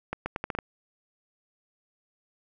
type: accelerating click train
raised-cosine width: 0.5 ms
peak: -15 dBFS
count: 7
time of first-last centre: 0.13-0.588 s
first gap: 130 ms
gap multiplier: 0.78
effects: none